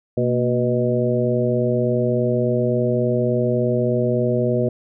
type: harmonic tone with a mistuned harmonic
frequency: 123.47 Hz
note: B2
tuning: in tune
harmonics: 1 / 2 / 3 / 4 / 5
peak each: -22 / -23 / -23 / -23 / -24 dBFS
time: 0.17-4.69 s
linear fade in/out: 5 ms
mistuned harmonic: 2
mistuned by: -84 cents
effects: none